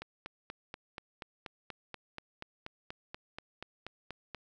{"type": "click train", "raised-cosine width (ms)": 0.3, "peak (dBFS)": -25, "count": 19, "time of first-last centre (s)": [0.02, 4.347], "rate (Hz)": 4.16, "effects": []}